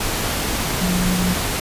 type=tone in noise; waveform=sine; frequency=180.5 Hz; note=F#3; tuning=43 cents flat; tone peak=-18 dBFS; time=0.81-1.34 s; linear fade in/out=5 ms; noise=pink; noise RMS=-22 dBFS; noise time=0-1.6 s; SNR=+1 dB; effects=resampled to 32000 Hz